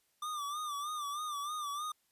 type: tone with vibrato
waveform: square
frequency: 1187 Hz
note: D6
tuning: 18 cents sharp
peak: -37 dBFS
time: 0.22-1.92 s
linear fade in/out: 5 ms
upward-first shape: sine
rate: 3.2 Hz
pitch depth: 77 cents each way
effects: white hiss -75 dBFS RMS until 2.11 s + resampled to 32000 Hz